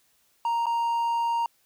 triangle tone with dropouts, 932.3 Hz, A#5, in tune, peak -21 dBFS, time 0.45-1.46 s, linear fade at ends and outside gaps 2 ms, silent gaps 0.658-0.666 s, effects white hiss -66 dBFS RMS until 1.65 s

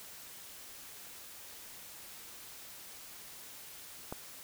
click, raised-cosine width 1 ms, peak -24 dBFS, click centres 4.125 s, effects white hiss -50 dBFS RMS until 4.43 s

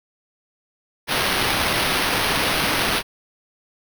violet noise with sample-and-hold, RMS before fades -21 dBFS, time 1.07-3.03 s, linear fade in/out 50 ms, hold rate 7350 Hz, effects none

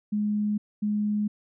sine tone pair in turn, 209.2 / 209.2 Hz, G#3 / G#3, +13 / +13 cents, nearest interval unison, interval 0 cents, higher neither, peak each -23 dBFS, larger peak neither, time 0.12-0.58 / 0.82-1.28 s, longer neither, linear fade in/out 10 ms, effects none

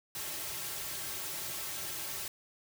white noise with comb filter, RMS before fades -39 dBFS, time 0.15-2.28 s, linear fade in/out 2 ms, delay 4.1 ms, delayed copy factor -0.75, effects none

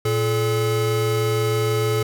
square tone pair together, 114.6 / 430.2 Hz, A#2 / A4, -29 / -39 cents, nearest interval octave + major seventh, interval 2290 cents, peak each -22 dBFS, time 0.05-2.03 s, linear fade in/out 5 ms, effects none

